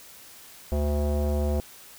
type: tone with low-pass filter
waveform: square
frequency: 73.42 Hz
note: D2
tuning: in tune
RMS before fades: -25 dBFS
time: 0.72-1.6 s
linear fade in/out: 0 ms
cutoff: 610 Hz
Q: 2.8
effects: white hiss -48 dBFS RMS until 1.98 s